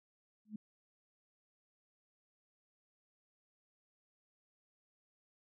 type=tone with exponential growth; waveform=sine; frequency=213.5 Hz; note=G#3; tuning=48 cents sharp; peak=-37 dBFS; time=0.45-0.56 s; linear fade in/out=5 ms; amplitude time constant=23 ms; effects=none